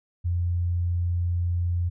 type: tone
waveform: sine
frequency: 87.31 Hz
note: F2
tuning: in tune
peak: -22 dBFS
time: 0.24-1.9 s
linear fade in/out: 20 ms
effects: none